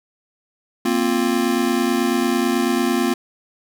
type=chord; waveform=square; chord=Bb suspended second; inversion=none; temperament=just; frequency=233.1 / 262.2 / 349.6 Hz; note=Bb3 / C4 / F4; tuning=0 / +4 / +2 cents; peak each=-22 dBFS; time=0.85-3.14 s; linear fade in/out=5 ms; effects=none